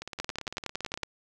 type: two click trains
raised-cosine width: 0.2 ms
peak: -14 / -20 dBFS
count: 10 / 19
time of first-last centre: 0.2-1.033 / 0.02-1.031 s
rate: 10.8 / 17.8 Hz
effects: none